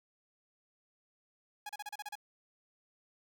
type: tone bursts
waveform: sawtooth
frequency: 830.6 Hz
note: G#5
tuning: in tune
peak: -36 dBFS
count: 8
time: 1.66-2.155 s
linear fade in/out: 5 ms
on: 33 ms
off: 33 ms
effects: 11-bit